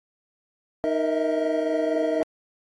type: tone cluster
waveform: triangle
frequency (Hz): 311.3 / 466.5 / 630 / 654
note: D#4 / A#4 / D#5 / E5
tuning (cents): +1 / +1 / +21 / -14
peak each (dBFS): -25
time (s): 0.84-2.23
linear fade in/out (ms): 0
effects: AAC 32 kbps